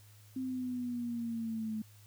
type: exponential sweep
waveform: sine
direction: down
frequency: 261.6 to 215.6 Hz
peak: -34 dBFS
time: 0.36-1.82 s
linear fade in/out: 5 ms
effects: added 104 Hz sine -56 dBFS peak until 2.06 s + white hiss -63 dBFS RMS until 2.06 s